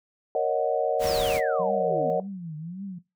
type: chord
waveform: sine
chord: D# minor seventh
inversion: second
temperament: equal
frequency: 466.2 / 554.4 / 622.3 / 740 Hz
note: A#4 / C#5 / D#5 / F#5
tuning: 0 / 0 / 0 / 0 cents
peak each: -27 / -27 / -27 / -28 dBFS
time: 0.35-2.2 s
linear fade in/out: 2 ms
type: noise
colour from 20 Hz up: pink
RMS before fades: -33 dBFS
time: 0.99-1.41 s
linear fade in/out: 50 ms
type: exponential sweep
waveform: sine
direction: down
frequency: 5650 to 225.6 Hz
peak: -32 dBFS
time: 1.07-2.1 s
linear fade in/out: 0 ms
type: tone with vibrato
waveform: sine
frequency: 174 Hz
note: F3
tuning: 6 cents flat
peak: -33 dBFS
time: 1.59-2.99 s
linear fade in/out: 10 ms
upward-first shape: triangle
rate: 1.8 Hz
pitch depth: 260 cents each way
effects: noise-tail reverb RT60 0.2 s tail -17 dB re dry